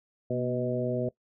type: harmonic tone with a mistuned harmonic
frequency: 124.9 Hz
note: B2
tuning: 20 cents sharp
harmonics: 1 / 2 / 3 / 4 / 5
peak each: -33 / -33 / -33 / -33 / -33 dBFS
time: 0.3-1.09 s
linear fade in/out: 5 ms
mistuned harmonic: 2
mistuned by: -50 cents
effects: noise-tail reverb RT60 0.1 s tail -20 dB re dry